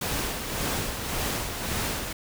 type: noise with tremolo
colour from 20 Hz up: pink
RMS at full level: -28 dBFS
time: 0.01-2.13 s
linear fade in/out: 5 ms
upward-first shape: sine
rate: 1.8 Hz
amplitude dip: 45%
effects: none